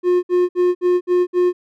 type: tone bursts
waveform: triangle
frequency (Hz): 357.9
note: F4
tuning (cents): +42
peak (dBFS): -10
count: 6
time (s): 0.03-1.53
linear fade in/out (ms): 50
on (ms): 200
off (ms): 60
effects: none